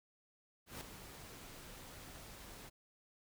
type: noise with ADSR envelope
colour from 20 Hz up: pink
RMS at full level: -45 dBFS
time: 0.66-2.7 s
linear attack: 150 ms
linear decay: 3 ms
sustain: -8 dB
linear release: 19 ms
effects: none